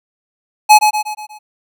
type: tone with echo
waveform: square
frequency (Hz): 849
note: G#5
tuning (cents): +38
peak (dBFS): -3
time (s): 0.69-0.79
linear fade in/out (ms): 20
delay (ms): 120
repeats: 5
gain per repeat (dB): -6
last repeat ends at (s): 1.39
effects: none